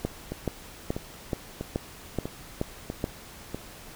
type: two click trains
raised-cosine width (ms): 2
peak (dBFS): -13 / -18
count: 8 / 6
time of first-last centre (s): 0.05-3.041 / 0.32-3.546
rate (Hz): 2.34 / 1.55
effects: pink hiss -46 dBFS RMS until 3.95 s